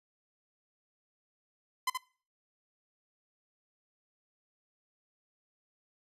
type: tone with echo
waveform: sawtooth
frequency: 1023 Hz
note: C6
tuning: 39 cents flat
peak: -24 dBFS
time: 1.87-1.9 s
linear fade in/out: 5 ms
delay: 75 ms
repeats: 1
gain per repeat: -5 dB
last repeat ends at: 1.975 s
effects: noise-tail reverb RT60 0.4 s tail -21 dB re dry + resampled to 32000 Hz